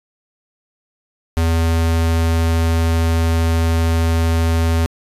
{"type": "tone", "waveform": "square", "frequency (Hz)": 82.41, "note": "E2", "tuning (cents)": 0, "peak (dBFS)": -14, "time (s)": [1.37, 4.86], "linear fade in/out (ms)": 0, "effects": ["resampled to 32000 Hz"]}